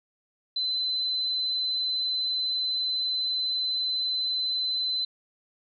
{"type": "tone", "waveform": "sine", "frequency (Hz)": 4042, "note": "B7", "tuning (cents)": 39, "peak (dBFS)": -25, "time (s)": [0.56, 5.05], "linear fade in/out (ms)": 5, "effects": []}